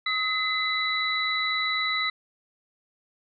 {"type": "tone cluster", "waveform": "sine", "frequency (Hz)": [1270, 2038, 3944], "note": ["D#6", "C7", "B7"], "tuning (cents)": [35, -46, -3], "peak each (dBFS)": [-30, -27, -28], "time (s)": [0.06, 2.1], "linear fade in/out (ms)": 5, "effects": []}